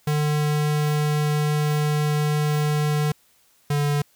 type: tone pair in turn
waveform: square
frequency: 149.8 / 145.37 Hz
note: D3 / D3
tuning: +35 / -17 cents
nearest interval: minor second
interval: 52 cents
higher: first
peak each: -20 dBFS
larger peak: neither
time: 0.07-3.12 / 3.7-4.02 s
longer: first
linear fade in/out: 5 ms
effects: white hiss -60 dBFS RMS until 4.15 s